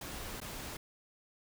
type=noise with dropouts; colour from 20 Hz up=pink; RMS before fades=-43 dBFS; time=0.01-0.77 s; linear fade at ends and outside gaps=5 ms; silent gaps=0.403-0.414 s; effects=none